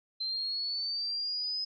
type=linear sweep; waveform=sine; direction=up; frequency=4100 to 5080 Hz; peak=-31 dBFS; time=0.2-1.65 s; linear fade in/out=10 ms; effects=none